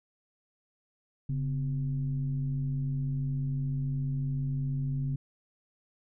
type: tone with frequency modulation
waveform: sine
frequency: 138.59 Hz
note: C#3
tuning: in tune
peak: -28 dBFS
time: 1.29-5.16 s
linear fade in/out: 5 ms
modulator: 114 Hz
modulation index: 0.49
effects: none